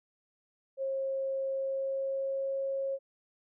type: tone with pitch glide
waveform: sine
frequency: 538 to 543 Hz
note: C5 to C#5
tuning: +48 to -36 cents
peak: -30 dBFS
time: 0.77-2.99 s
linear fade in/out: 50 ms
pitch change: +16 cents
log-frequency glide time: 1.5-2.56 s
effects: none